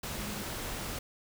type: tone in noise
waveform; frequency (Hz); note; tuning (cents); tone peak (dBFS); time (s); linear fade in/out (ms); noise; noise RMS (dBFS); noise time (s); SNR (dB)
sine; 208.3; G#3; +5; -41; 0.19-0.42; 5; pink; -38; 0.03-0.99; -6
effects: none